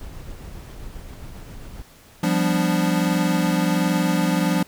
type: noise with tremolo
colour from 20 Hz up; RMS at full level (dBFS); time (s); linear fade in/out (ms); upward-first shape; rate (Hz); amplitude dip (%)
brown; -35; 0.01-1.82; 2; sine; 7.5; 35
type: chord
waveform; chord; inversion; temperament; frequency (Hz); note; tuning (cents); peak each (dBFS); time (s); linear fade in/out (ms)
square; G dominant seventh; third; equal; 174.61 / 196 / 246.9 / 293.7; F3 / G3 / B3 / D4; 0 / 0 / 0 / 0; -22 / -25 / -28 / -25; 2.23-4.63; 5
effects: pink hiss -50 dBFS RMS until 4.67 s